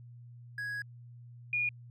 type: tone pair in turn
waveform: triangle / sine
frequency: 1661.2 / 2437 Hz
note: G#6 / D#7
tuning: 0 / -37 cents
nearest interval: perfect fifth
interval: 663 cents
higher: second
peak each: -33 / -28 dBFS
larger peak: second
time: 0.58-0.82 / 1.53-1.69 s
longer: first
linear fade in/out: 2 ms
effects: added 120 Hz sine -48 dBFS peak until 1.9 s